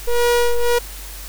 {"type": "ring-modulated tone", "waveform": "square", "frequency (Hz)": 240, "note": "B3", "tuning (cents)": -49, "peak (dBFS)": -11, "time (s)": [0.07, 0.79], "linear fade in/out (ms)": 10, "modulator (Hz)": 239, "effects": ["added 48 Hz sine -33 dBFS peak until 1.28 s", "white hiss -36 dBFS RMS until 1.28 s"]}